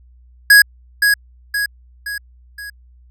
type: tone with echo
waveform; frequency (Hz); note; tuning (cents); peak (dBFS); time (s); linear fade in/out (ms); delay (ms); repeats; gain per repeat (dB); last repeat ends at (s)
square; 1661.2; G#6; 0; -5; 0.5-0.62; 5; 520; 4; -6; 2.7
effects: added 61 Hz sine -44 dBFS peak until 3.1 s